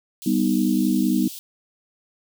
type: high-pass noise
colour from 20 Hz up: white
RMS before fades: -37 dBFS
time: 0.22-1.39 s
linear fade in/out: 0 ms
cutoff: 2800 Hz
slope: 48 dB/octave
type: chord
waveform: sine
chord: G augmented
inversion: none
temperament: equal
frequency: 196 / 246.9 / 311.1 Hz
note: G3 / B3 / D#4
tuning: 0 / 0 / 0 cents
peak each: -22 / -21 / -22 dBFS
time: 0.26-1.28 s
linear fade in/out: 5 ms
effects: none